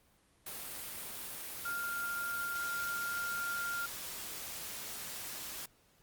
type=tone in noise; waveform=sine; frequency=1396.9 Hz; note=F6; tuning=in tune; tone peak=-35 dBFS; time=1.65-3.86 s; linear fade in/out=5 ms; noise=white; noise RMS=-43 dBFS; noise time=0.46-5.66 s; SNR=+5 dB; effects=pink hiss -68 dBFS RMS until 6.02 s + Opus 32 kbps